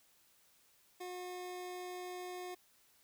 25% pulse tone, 361.3 Hz, F#4, 41 cents flat, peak -39 dBFS, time 1-2.55 s, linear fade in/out 10 ms, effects white hiss -69 dBFS RMS until 3.03 s

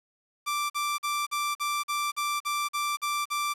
sawtooth tone bursts, 1174.7 Hz, D6, in tune, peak -23 dBFS, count 11, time 0.46-3.54 s, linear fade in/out 20 ms, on 240 ms, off 44 ms, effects resampled to 32000 Hz + 9-bit

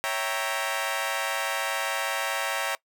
15% pulse chord, C# diminished seventh, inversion none, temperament equal, 554.4 / 659.3 / 784 / 932.3 Hz, C#5 / E5 / G5 / Bb5, 0 / 0 / 0 / 0 cents, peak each -26 dBFS, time 0.04-2.75 s, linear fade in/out 0 ms, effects noise-tail reverb RT60 0.1 s tail -22 dB re dry

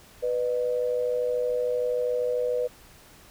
sine tone pair together, 493.9 / 606.9 Hz, B4 / D#5, 0 / -43 cents, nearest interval major third, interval 357 cents, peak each -24 / -31 dBFS, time 0.22-2.68 s, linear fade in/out 20 ms, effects pink hiss -52 dBFS RMS until 3.3 s

